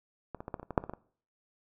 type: clicks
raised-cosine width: 1 ms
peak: -24 / -26 / -24 / -20 / -29 / -30 / -23 / -9 / -26 / -23 / -26 dBFS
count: 11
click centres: 0.347 / 0.405 / 0.481 / 0.542 / 0.597 / 0.63 / 0.707 / 0.778 / 0.839 / 0.896 / 0.936 s
effects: noise-tail reverb RT60 0.5 s tail -20 dB re dry